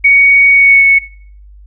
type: tone with pitch glide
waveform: sine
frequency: 2238 to 2211 Hz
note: C#7 to C#7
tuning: +16 to -5 cents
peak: -3 dBFS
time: 0.04-0.99 s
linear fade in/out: 10 ms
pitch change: -21 cents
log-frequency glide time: 0.51-0.84 s
effects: noise-tail reverb RT60 0.5 s tail -19 dB re dry + added 50 Hz sine -34 dBFS peak until 1.66 s